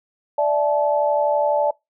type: chord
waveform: sine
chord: D suspended second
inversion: none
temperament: equal with one note detuned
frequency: 587.3 / 659.3 / 866.4 Hz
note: D5 / E5 / A5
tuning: 0 / 0 / -27 cents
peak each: -18 / -24 / -21 dBFS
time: 0.38-1.71 s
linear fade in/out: 5 ms
effects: noise-tail reverb RT60 0.2 s tail -25 dB re dry